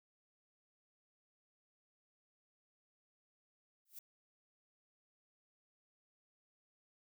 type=noise with exponential growth; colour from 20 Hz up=violet; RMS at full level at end=-45 dBFS; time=3.85-3.99 s; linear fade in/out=5 ms; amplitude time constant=29 ms; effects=none